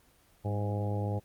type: harmonic tone with a mistuned harmonic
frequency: 103.1 Hz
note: G#2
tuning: 12 cents flat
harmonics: 1 / 2 / 3 / 4 / 5 / 6 / 7 / 8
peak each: -30 / -39 / -42 / -42 / -39 / -44 / -46 / -42 dBFS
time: 0.44-1.2 s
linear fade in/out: 20 ms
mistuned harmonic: 2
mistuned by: -54 cents
effects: pink hiss -64 dBFS RMS until 1.24 s + Opus 24 kbps